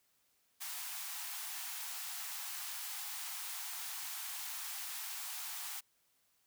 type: high-pass noise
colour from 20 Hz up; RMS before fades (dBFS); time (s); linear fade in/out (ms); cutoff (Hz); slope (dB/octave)
white; -43; 0.6-5.81; 20; 710; 96
effects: white hiss -75 dBFS RMS until 6.46 s